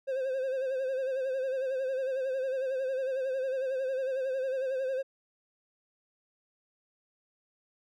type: tone with vibrato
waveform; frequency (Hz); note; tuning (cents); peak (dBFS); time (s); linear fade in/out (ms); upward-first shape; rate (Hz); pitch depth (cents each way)
triangle; 526; C5; +9; -27; 0.07-5.03; 20; sine; 11; 58
effects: none